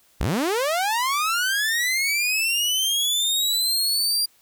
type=linear sweep; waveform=sawtooth; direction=up; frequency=32.91 to 4800 Hz; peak=-17 dBFS; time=0.2-4.26 s; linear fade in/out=10 ms; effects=white hiss -59 dBFS RMS until 4.41 s